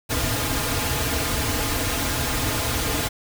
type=noise with comb filter; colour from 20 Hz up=pink; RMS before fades=-24 dBFS; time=0.09-3.09 s; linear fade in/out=20 ms; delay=5.3 ms; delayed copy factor=-0.9; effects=none